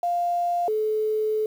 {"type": "tone pair in turn", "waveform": "sine", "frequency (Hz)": [698.5, 431.5], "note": ["F5", "A4"], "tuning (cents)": [0, -34], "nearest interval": "minor sixth", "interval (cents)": 834, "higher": "first", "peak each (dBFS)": -21, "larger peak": "neither", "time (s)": [[0.03, 0.68], [0.68, 1.46]], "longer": "second", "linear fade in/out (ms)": 2, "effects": ["8-bit"]}